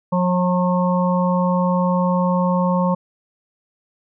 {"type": "harmonic tone", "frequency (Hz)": 180, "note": "F#3", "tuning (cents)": -47, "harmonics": [1, 3, 5, 6], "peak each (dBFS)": [-17, -22, -24, -25], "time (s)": [0.12, 2.95], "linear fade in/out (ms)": 10, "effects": []}